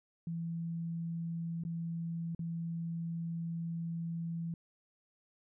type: tone with dropouts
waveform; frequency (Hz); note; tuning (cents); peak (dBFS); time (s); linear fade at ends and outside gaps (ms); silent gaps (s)
sine; 167; E3; +23; -35; 0.27-4.54; 2; 1.637-1.65 / 2.349-2.392
effects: none